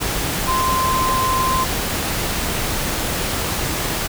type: tone in noise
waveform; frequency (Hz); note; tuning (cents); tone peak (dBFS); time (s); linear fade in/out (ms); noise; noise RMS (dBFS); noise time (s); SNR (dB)
sine; 1039; C6; -12; -17; 0.47-1.65; 20; pink; -22; 0-4.08; +2
effects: none